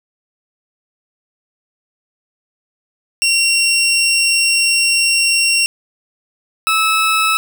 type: tone pair in turn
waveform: 20% pulse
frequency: 2743 / 1301.6 Hz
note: F7 / E6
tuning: -32 / -22 cents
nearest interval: octave + minor second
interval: 1290 cents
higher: first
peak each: -7 dBFS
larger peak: neither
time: 3.22-5.66 / 6.67-7.37 s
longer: first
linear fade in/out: 0 ms
effects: none